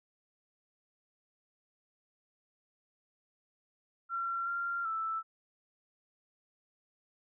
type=tone with pitch steps; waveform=sine; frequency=1365 / 1385 / 1321 Hz; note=F6 / F6 / E6; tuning=-40 / -15 / +3 cents; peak=-32 dBFS; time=4.09-5.23 s; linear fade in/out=50 ms; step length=380 ms; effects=none